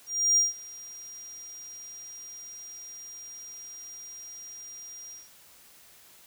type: tone with ADSR envelope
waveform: triangle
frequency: 5700 Hz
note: F8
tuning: 34 cents sharp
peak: -17 dBFS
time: 0.06-5.3 s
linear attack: 310 ms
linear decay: 160 ms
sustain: -23 dB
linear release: 170 ms
effects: white hiss -55 dBFS RMS until 6.26 s